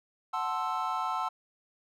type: chord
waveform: triangle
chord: F# half-diminished seventh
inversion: none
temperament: equal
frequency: 740 / 880 / 1046.5 / 1318.5 Hz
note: F#5 / A5 / C6 / E6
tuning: 0 / 0 / 0 / 0 cents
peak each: -34 / -33 / -33 / -32 dBFS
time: 0.33-1.29 s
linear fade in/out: 10 ms
effects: none